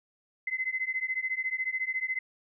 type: beating tone pair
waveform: sine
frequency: 2042 / 2056 Hz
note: C7 / C7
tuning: -43 / -31 cents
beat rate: 14 Hz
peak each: -32 / -32 dBFS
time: 0.47-2.19 s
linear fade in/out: 5 ms
effects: none